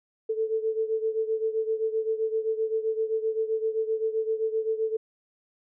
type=beating tone pair; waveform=sine; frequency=440 / 447.7 Hz; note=A4 / A4; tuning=0 / +30 cents; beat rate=7.7 Hz; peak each=-26 / -30 dBFS; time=0.29-4.97 s; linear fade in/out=10 ms; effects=none